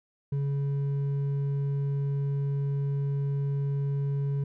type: tone with hard clipping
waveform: sine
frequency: 140.3 Hz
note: C#3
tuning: 21 cents sharp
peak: -27 dBFS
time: 0.32-4.44 s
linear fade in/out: 5 ms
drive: 4 dB
effects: none